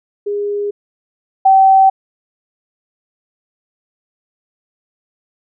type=tone pair in turn; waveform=sine; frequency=409.4 / 770.2 Hz; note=G#4 / G5; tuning=-25 / -31 cents; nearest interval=major seventh; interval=1094 cents; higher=second; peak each=-16 / -5 dBFS; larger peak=second; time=0.26-0.71 / 1.45-1.9 s; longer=neither; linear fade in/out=10 ms; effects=none